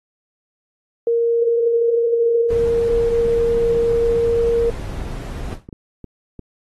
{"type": "tone", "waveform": "sine", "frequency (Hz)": 466.2, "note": "A#4", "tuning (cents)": 0, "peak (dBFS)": -14, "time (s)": [1.07, 4.7], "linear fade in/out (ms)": 2}
{"type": "noise", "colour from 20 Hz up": "brown", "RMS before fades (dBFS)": -27, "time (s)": [2.5, 5.54], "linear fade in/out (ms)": 5}
{"type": "clicks", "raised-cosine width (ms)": 3, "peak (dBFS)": -21, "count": 9, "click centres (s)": [3.571, 3.633, 3.747, 3.834, 4.994, 5.689, 5.728, 6.043, 6.393]}
{"type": "noise with exponential decay", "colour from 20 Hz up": "brown", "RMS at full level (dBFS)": -24, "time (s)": [5.52, 5.68], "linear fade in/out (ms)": 2, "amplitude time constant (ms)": 34}
{"effects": ["AAC 32 kbps"]}